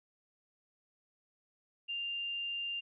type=tone; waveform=sine; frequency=2794 Hz; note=F7; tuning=in tune; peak=-35 dBFS; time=1.88-2.81 s; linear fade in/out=20 ms; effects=none